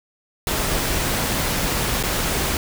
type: noise with dropouts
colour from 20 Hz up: pink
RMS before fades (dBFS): -22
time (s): 0.47-2.57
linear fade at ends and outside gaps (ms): 1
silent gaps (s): 2.028-2.036
effects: none